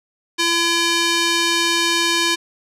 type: tone with band-pass filter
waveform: square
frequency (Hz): 338.5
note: E4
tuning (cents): +46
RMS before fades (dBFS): -18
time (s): 0.38-2.36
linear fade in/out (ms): 20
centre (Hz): 4000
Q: 0.92
effects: resampled to 32000 Hz